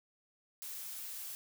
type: noise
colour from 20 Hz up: blue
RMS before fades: -44 dBFS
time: 0.62-1.35 s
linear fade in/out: 0 ms
effects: none